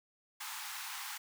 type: high-pass noise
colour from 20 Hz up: pink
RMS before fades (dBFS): -43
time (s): 0.4-1.18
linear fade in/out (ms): 10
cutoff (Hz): 800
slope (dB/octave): 96
effects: none